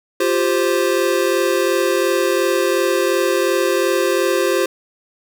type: chord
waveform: square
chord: F suspended second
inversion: none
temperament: equal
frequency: 349.2 / 392 / 523.3 Hz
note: F4 / G4 / C5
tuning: 0 / 0 / 0 cents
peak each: -20 dBFS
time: 0.2-4.66 s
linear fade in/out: 5 ms
effects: none